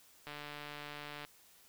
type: click train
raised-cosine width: 0.3 ms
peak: -29 dBFS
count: 145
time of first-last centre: 0.27-1.25 s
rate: 147 Hz
effects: white hiss -63 dBFS RMS until 1.68 s